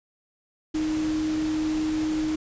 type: tone in noise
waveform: sine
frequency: 311.1 Hz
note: D#4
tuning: in tune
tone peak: -23 dBFS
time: 0.74-2.36 s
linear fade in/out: 10 ms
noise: pink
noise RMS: -37 dBFS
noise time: 0.74-2.36 s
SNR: +11 dB
effects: resampled to 16000 Hz